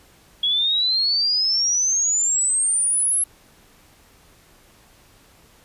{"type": "exponential sweep", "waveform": "sine", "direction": "up", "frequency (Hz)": [3322, 11130], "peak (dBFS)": -17, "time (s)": [0.43, 3.24], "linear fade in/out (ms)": 5, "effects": ["pink hiss -53 dBFS RMS until 5.64 s", "resampled to 32000 Hz"]}